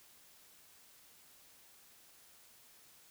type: silence
effects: white hiss -62 dBFS RMS until 3.1 s